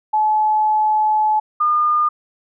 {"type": "tone pair in turn", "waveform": "sine", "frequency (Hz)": [858, 1213.4], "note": ["A5", "D#6"], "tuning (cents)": [-44, -44], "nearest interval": "tritone", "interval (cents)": 600, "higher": "second", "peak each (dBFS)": -13, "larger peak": "neither", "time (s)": [[0.13, 1.4], [1.6, 2.09]], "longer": "first", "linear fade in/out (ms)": 10, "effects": []}